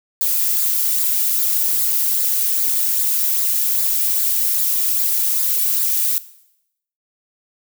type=noise with flanger; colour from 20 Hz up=violet; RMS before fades=-18 dBFS; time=0.21-6.18 s; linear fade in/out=0 ms; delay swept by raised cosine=0.33 to 1.93 ms; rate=2.5 Hz; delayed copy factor=-0.5; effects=noise-tail reverb RT60 0.8 s tail -17 dB re dry